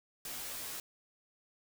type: noise with comb filter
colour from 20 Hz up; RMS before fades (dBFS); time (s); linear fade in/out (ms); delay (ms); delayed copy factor
white; -42; 0.25-0.8; 2; 14; -0.9
effects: none